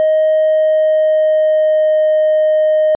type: tone with pitch glide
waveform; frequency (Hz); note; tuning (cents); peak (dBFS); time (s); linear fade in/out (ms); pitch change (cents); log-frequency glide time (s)
triangle; 625 to 619.3; D#5 to D#5; +8 to -8; -6; 0-2.95; 0; -16; 0.31-2
effects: tanh soft clip ceiling -5 dBFS + resampled to 8000 Hz